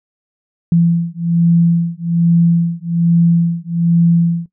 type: beating tone pair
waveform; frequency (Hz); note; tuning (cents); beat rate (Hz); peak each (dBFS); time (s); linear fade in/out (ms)
sine; 168.7 / 169.9; E3 / F3; +40 / -47; 1.2; -13; 0.72-4.46; 2
effects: noise-tail reverb RT60 0.1 s tail -17 dB re dry